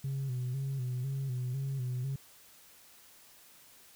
sine tone with vibrato, 130.81 Hz, C3, in tune, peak -30 dBFS, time 0.04-2.16 s, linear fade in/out 5 ms, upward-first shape square, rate 2 Hz, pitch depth 70 cents each way, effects tanh soft clip ceiling -30 dBFS + white hiss -58 dBFS RMS until 3.95 s

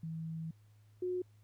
sine tone pair in turn, 161.7 / 363 Hz, E3 / F#4, -33 / -33 cents, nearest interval octave + major second, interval 1400 cents, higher second, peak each -38 / -33 dBFS, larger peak second, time 0.03-0.51 / 1.02-1.22 s, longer first, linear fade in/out 5 ms, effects added 105 Hz sine -60 dBFS peak until 1.43 s + pink hiss -75 dBFS RMS until 1.43 s

